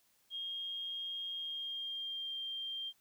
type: tone with pitch glide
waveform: sine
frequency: 3239 to 3180 Hz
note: G#7 to G7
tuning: -44 to +24 cents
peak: -38 dBFS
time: 0.3-2.93 s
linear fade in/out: 50 ms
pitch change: -32 cents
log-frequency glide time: 1.32-2.42 s
effects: white hiss -72 dBFS RMS until 3 s